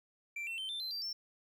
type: tone with pitch steps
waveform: triangle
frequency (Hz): 2349 / 2698 / 3100 / 3560 / 4090 / 4698 / 5397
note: D7 / E7 / G7 / A7 / C8 / D8 / E8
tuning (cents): 0 / +40 / -20 / +20 / -40 / 0 / +40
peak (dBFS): -36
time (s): 0.36-1.13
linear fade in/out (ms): 5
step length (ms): 110
effects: none